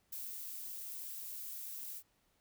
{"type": "noise with ADSR envelope", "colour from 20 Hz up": "violet", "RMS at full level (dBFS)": -43, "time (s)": [0.12, 2.03], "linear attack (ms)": 8, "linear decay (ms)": 180, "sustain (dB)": -2, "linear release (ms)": 66, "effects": ["pink hiss -75 dBFS RMS until 2.4 s"]}